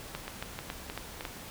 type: two click trains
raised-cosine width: 0.3 ms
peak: -21 / -19 dBFS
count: 4 / 5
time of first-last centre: 0.28-1.209 / 0.15-1.252 s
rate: 3.23 / 3.63 Hz
effects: pink hiss -45 dBFS RMS until 1.5 s